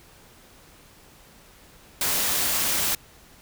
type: noise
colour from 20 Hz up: white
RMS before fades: -24 dBFS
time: 2.01-2.95 s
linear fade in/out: 2 ms
effects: pink hiss -52 dBFS RMS until 3.41 s